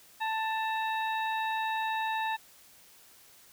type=harmonic tone with a mistuned harmonic; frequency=884 Hz; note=A5; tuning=8 cents sharp; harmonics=1 / 2 / 3 / 4; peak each=-30 / -36 / -40 / -42 dBFS; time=0.2-2.37 s; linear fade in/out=20 ms; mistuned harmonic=4; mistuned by=+120 cents; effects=white hiss -57 dBFS RMS until 3.52 s